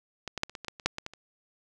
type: clicks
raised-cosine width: 0.2 ms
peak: -18 / -16 / -9 / -29 / -21 / -23 / -17 / -27 / -7 / -17 / -19 / -29 dBFS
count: 12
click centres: 0.277 / 0.377 / 0.434 / 0.496 / 0.552 / 0.647 / 0.683 / 0.798 / 0.86 / 0.984 / 1.064 / 1.136 s
effects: none